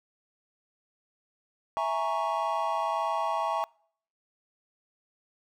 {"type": "chord", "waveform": "triangle", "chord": "A# half-diminished seventh", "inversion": "second", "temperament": "equal", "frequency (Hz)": [659.3, 830.6, 932.3, 1108.7], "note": ["E5", "G#5", "A#5", "C#6"], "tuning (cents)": [0, 0, 0, 0], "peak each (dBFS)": -30, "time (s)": [1.77, 3.64], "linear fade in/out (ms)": 0, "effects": ["noise-tail reverb RT60 0.6 s tail -26 dB re dry"]}